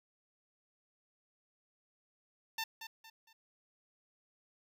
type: tone with echo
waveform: 10% pulse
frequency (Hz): 896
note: A5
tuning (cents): +31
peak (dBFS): -27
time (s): 2.58-2.64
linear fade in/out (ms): 5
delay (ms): 230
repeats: 3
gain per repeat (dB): -9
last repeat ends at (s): 3.33
effects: none